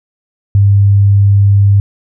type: tone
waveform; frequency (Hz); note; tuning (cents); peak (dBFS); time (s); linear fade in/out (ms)
sine; 100; G2; +35; -4; 0.55-1.8; 0
effects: none